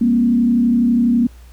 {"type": "tone with frequency modulation", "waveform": "sine", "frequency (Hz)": 237.6, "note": "A#3", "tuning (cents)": 33, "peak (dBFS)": -11, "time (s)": [0.01, 1.27], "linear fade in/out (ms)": 5, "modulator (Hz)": 32.1, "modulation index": 0.67, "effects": ["added 60 Hz sine -38 dBFS peak until 1.52 s", "pink hiss -51 dBFS RMS until 1.52 s"]}